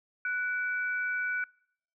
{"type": "tone pair together", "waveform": "sine", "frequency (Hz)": [1481, 2302], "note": ["F#6", "D7"], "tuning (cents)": [1, -35], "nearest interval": "minor sixth", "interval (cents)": 764, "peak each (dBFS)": [-29, -38], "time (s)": [0.25, 1.44], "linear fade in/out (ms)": 2, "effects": ["noise-tail reverb RT60 0.7 s tail -26 dB re dry"]}